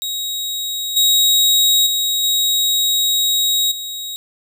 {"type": "tone with level steps", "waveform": "sawtooth", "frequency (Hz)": 3800, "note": "A#7", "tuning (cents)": 33, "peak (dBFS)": [-18, -8, -13, -11, -22], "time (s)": [0.02, 4.16], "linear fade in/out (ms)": 0, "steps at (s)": [0.96, 1.86, 2.23, 3.71], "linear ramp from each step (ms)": 10, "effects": []}